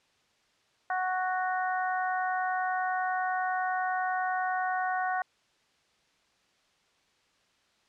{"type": "harmonic tone", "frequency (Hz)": 370, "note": "F#4", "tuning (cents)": 0, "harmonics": [2, 3, 4, 5], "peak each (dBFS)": [-29, -36, -34, -38], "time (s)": [0.9, 5.22], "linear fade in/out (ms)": 2, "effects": ["white hiss -68 dBFS RMS until 7.88 s", "low-pass 5000 Hz 12 dB/octave"]}